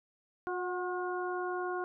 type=harmonic tone with a mistuned harmonic; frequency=359.3 Hz; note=F4; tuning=49 cents sharp; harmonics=1 / 2 / 3 / 4; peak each=-35 / -39 / -40 / -41 dBFS; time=0.47-1.84 s; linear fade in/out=0 ms; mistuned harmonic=2; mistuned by=+32 cents; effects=none